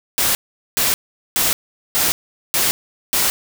white noise bursts, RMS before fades -17 dBFS, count 6, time 0.18-3.3 s, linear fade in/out 0 ms, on 170 ms, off 420 ms, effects none

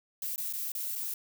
violet noise with dropouts, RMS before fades -35 dBFS, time 0.22-1.14 s, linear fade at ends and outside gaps 2 ms, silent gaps 0.36-0.379 / 0.527-0.535 / 0.72-0.75 / 0.954-0.958 s, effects none

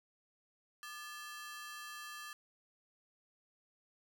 sawtooth ring-modulated tone, 1462 Hz, F#6, 21 cents flat, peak -39 dBFS, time 0.83-2.33 s, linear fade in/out 0 ms, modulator 263 Hz, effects none

